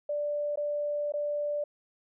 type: tone with dropouts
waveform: sine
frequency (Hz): 587.3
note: D5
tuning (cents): 0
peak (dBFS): -28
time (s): 0.09-1.64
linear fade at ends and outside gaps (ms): 5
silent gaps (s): 0.558-0.573 / 1.122-1.137
effects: none